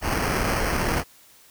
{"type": "noise with sample-and-hold", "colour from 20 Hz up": "pink", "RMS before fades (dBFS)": -24, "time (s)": [0.01, 1.04], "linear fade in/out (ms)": 50, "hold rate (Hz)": 3675, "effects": ["white hiss -53 dBFS RMS until 1.5 s"]}